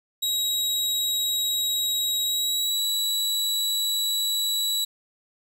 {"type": "tone with pitch glide", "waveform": "sawtooth", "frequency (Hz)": [3829, 3914], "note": ["A#7", "B7"], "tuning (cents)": [46, -16], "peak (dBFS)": -20, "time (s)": [0.22, 4.85], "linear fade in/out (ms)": 10, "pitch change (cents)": 38, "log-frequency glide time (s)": [2.25, 2.84], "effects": []}